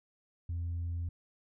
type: tone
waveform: sine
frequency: 85.3 Hz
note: F2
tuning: 40 cents flat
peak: -31 dBFS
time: 0.49-1.09 s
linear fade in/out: 5 ms
effects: tanh soft clip ceiling -31 dBFS